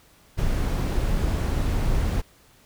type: noise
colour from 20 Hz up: brown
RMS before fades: -23 dBFS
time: 0.37-2.22 s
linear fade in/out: 20 ms
effects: pink hiss -56 dBFS RMS until 2.65 s